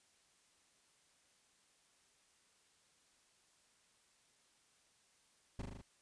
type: noise with echo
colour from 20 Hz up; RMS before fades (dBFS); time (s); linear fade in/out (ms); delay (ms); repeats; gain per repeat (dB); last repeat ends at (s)
brown; -39; 5.59-5.62; 5; 39; 5; -2; 5.815
effects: white hiss -72 dBFS RMS until 6.01 s + resampled to 22050 Hz